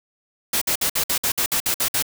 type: noise bursts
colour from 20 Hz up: white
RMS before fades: -21 dBFS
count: 11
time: 0.53-2.025 s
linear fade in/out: 5 ms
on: 85 ms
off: 56 ms
effects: none